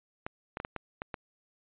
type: clicks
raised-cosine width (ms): 0.5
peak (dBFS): -20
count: 7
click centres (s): 0.265 / 0.571 / 0.601 / 0.649 / 0.763 / 1.019 / 1.142
effects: resampled to 8000 Hz